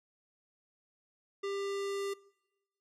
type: tone with low-pass filter sweep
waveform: square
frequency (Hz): 397.2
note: G4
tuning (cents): +23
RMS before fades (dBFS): -36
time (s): 1.43-2.14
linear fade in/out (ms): 10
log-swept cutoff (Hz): 5000 to 11000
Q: 0.75
effects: noise-tail reverb RT60 1.0 s tail -23 dB re dry